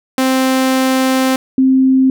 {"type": "tone pair in turn", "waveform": ["sawtooth", "sine"], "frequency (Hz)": [261.6, 262.8], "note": ["C4", "C4"], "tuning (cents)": [0, 8], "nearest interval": "unison", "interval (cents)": 8, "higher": "second", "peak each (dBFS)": -7, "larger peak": "neither", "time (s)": [[0.18, 1.36], [1.58, 2.1]], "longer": "first", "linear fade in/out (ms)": 2, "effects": []}